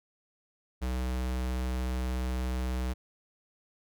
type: tone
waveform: square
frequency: 63.1 Hz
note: B1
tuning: 38 cents sharp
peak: -30 dBFS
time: 0.81-2.94 s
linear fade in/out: 20 ms
effects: none